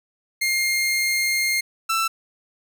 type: tone pair in turn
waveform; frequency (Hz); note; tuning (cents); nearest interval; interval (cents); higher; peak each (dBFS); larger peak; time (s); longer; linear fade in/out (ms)
sawtooth; 2122 / 1332.4; C7 / E6; +24 / +18; minor sixth; 806; first; -16; neither; 0.41-1.61 / 1.89-2.08; first; 10
effects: none